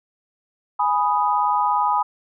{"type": "chord", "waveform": "sine", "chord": "G# minor", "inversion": "none", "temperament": "equal", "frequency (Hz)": [830.6, 987.8, 1244.5], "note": ["G#5", "B5", "D#6"], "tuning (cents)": [0, 0, 0], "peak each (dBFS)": [-21, -20, -23], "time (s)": [0.79, 2.03], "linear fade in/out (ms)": 10, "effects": []}